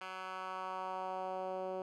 10% pulse tone with band-pass filter sweep, 187 Hz, F#3, 19 cents sharp, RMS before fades -41 dBFS, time 0.01-1.82 s, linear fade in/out 2 ms, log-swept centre 1800 to 480 Hz, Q 1.8, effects none

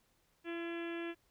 harmonic tone with a mistuned harmonic, 337.9 Hz, E4, 43 cents sharp, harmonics 1 / 2 / 3 / 4 / 5 / 6 / 7 / 8 / 9 / 10, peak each -39 / -50 / -55 / -54 / -49 / -56 / -52 / -53 / -59 / -59 dBFS, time 0.44-1.15 s, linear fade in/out 50 ms, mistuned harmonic 3, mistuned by +23 cents, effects pink hiss -74 dBFS RMS until 1.3 s

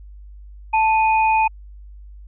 sine tone pair together, 880 / 2479 Hz, A5 / D#7, 0 / -7 cents, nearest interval octave + tritone, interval 1793 cents, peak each -14 / -22 dBFS, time 0.73-1.48 s, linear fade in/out 10 ms, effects added 50 Hz sine -37 dBFS peak until 2.27 s

